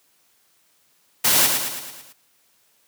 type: noise with echo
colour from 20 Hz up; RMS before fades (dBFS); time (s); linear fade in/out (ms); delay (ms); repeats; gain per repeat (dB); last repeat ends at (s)
white; -17; 1.24-1.47; 10; 110; 6; -5; 2.13
effects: white hiss -62 dBFS RMS until 2.87 s + high-pass 100 Hz 12 dB/octave